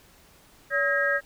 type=tone cluster; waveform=sine; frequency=567 / 1281 / 1623 / 1882 Hz; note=C#5 / E6 / G#6 / A#6; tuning=+39 / -50 / -40 / +16 cents; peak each=-27 / -32 / -24 / -28 dBFS; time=0.7-1.21 s; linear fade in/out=50 ms; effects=pink hiss -56 dBFS RMS until 1.25 s